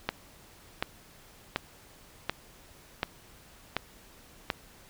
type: click train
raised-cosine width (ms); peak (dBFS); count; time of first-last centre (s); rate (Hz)
0.3; -11; 7; 0.09-4.502; 1.36
effects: pink hiss -55 dBFS RMS until 4.89 s